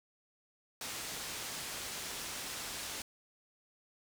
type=low-pass noise; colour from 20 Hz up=white; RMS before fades=-42 dBFS; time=0.81-3.02 s; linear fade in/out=2 ms; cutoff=8400 Hz; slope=12 dB/octave; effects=none